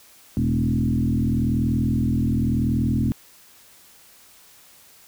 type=tone with frequency modulation; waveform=sine; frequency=172.2 Hz; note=F3; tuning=24 cents flat; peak=-18 dBFS; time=0.37-3.12 s; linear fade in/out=0 ms; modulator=40.9 Hz; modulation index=2.6; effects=white hiss -51 dBFS RMS until 5.07 s